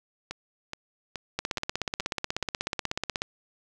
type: two click trains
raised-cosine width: 0.2 ms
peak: -17 / -11 dBFS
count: 7 / 31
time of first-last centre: 0.31-2.852 / 1.39-3.219 s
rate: 2.36 / 16.4 Hz
effects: none